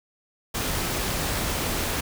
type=noise; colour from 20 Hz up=pink; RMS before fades=-27 dBFS; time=0.54-2.01 s; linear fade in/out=10 ms; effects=none